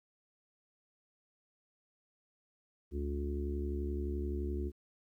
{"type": "harmonic tone", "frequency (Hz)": 71.6, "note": "D2", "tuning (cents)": -43, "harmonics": [1, 3, 4, 5, 6], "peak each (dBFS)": [-35, -44, -45, -40, -51], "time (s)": [2.91, 4.72], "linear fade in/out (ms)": 50, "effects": ["12-bit"]}